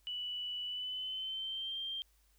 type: tone with pitch glide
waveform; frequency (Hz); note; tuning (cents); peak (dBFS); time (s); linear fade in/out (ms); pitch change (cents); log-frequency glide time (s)
sine; 2960 to 3172; F#7 to G7; 0 to +20; -37; 0.07-2.02; 0; +120; 0.65-1.78
effects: added 51 Hz sine -68 dBFS peak until 2.38 s + white hiss -73 dBFS RMS until 2.38 s